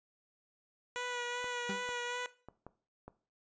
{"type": "tone with vibrato", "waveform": "10% pulse", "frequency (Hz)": 488.4, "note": "B4", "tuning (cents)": -19, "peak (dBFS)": -28, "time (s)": [0.96, 2.26], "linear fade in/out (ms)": 0, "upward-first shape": "sine", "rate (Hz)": 2.6, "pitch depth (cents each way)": 20}
{"type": "clicks", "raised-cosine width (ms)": 1, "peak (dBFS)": -33, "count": 5, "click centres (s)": [1.443, 1.89, 2.486, 2.666, 3.08]}
{"type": "tone with exponential decay", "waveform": "35% pulse", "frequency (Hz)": 196, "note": "G3", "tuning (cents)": 0, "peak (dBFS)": -32, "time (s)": [1.69, 1.87], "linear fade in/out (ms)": 5, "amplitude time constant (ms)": 37}
{"effects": ["noise-tail reverb RT60 0.4 s tail -17 dB re dry", "resampled to 16000 Hz"]}